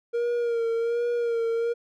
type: tone with vibrato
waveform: triangle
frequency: 468.1 Hz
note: A#4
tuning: 7 cents sharp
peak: -21 dBFS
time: 0.13-1.74 s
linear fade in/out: 20 ms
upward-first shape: sine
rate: 1.3 Hz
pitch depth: 38 cents each way
effects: none